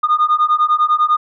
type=beating tone pair; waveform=sine; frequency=1219 / 1229 Hz; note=D#6 / D#6; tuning=-36 / -22 cents; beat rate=10 Hz; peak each=-13 dBFS; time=0.03-1.17 s; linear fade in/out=10 ms; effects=tanh soft clip ceiling -7 dBFS